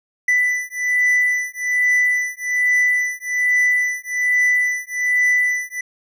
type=beating tone pair; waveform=triangle; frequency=1986 / 1987.2 Hz; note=B6 / B6; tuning=+9 / +10 cents; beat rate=1.2 Hz; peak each=-17 dBFS; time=0.28-5.81 s; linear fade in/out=5 ms; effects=none